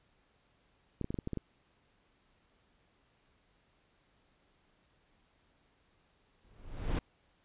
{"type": "clicks", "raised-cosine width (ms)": 3, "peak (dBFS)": -23, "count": 8, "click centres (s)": [1.013, 1.044, 1.105, 1.143, 1.188, 1.274, 1.333, 1.373]}
{"type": "noise with exponential growth", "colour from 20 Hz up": "brown", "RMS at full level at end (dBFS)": -26, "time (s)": [6.43, 6.99], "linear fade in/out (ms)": 5, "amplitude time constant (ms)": 120}
{"effects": ["pink hiss -71 dBFS RMS until 7.44 s", "resampled to 8000 Hz"]}